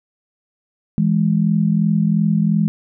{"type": "tone pair together", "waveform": "sine", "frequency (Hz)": [164.85, 207.7], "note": ["E3", "G#3"], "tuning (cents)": [0, 0], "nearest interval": "major third", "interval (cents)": 400, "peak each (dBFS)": -16, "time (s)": [0.98, 2.68], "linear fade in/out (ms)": 0, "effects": []}